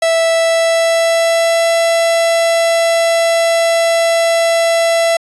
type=tone with pitch glide; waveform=45% pulse; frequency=659.3 to 668.1 Hz; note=E5 to E5; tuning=0 to +23 cents; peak=-10 dBFS; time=0.02-5.17 s; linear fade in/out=5 ms; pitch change=+23 cents; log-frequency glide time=0.31-1.69 s; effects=resampled to 24000 Hz